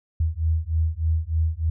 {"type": "beating tone pair", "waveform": "sine", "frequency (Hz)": [78.9, 82.2], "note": ["D#2", "E2"], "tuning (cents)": [25, -4], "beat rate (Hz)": 3.3, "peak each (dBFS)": -23, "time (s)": [0.2, 1.7], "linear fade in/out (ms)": 5, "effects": []}